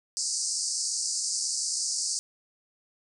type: band-pass noise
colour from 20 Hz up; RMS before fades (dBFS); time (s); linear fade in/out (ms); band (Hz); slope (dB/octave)
pink; -30; 0.17-2.19; 0; 4600 to 9200; 96
effects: none